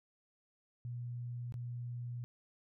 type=tone with dropouts; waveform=sine; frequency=121 Hz; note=B2; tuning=35 cents flat; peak=-39 dBFS; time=0.85-2.24 s; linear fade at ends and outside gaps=0 ms; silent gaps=1.523-1.541 s; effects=none